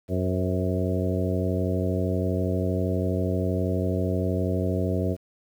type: harmonic tone with a mistuned harmonic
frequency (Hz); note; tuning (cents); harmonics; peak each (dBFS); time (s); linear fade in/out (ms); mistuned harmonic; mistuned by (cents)
92.5; F#2; 0; 1 / 2 / 3 / 4 / 5 / 6 / 7; -26 / -29 / -31 / -32 / -33 / -34 / -34; 0.08-5.17; 50; 6; -44
effects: 9-bit